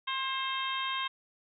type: harmonic tone with a mistuned harmonic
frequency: 530 Hz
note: C5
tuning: 22 cents sharp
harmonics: 2 / 3 / 4 / 5 / 6 / 7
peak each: -34 / -40 / -40 / -41 / -37 / -40 dBFS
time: 0.07-1.08 s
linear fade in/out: 10 ms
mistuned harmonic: 3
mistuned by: +16 cents
effects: none